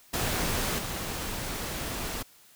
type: noise with level steps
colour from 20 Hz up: pink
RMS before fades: -29 / -34 dBFS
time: 0.13-2.23 s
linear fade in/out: 10 ms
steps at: 0.78 s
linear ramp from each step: 10 ms
effects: white hiss -57 dBFS RMS until 2.55 s